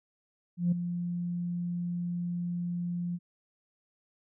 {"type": "tone with ADSR envelope", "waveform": "sine", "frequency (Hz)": 174.61, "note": "F3", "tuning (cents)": 0, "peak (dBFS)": -20, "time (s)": [0.57, 3.19], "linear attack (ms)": 150, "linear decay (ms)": 8, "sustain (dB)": -10, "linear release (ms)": 43, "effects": ["tanh soft clip ceiling -19 dBFS"]}